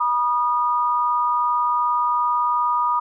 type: tone pair together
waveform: sine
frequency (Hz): 969 / 1226.4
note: B5 / D#6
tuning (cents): -33 / -25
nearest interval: major third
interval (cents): 408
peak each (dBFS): -20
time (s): 0-3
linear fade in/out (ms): 10
effects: none